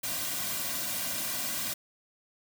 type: noise with comb filter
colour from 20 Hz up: white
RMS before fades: -33 dBFS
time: 0.03-1.74 s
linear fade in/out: 10 ms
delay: 2.3 ms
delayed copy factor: -0.8
effects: none